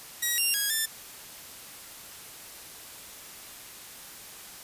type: tone with pitch steps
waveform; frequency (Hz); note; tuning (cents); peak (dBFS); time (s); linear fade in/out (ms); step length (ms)
5% pulse; 1911 / 2781 / 1652 / 1773; A#6 / F7 / G#6 / A6; +43 / -8 / -10 / +13; -15; 0.22-0.86; 10; 160
effects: white hiss -45 dBFS RMS until 4.63 s + resampled to 32000 Hz